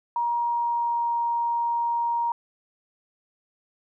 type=tone with pitch glide; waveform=sine; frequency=947 to 939.9 Hz; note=A#5 to A#5; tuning=+27 to +14 cents; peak=-22 dBFS; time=0.16-2.32 s; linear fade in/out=2 ms; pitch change=-13 cents; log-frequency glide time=0.38-1.18 s; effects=none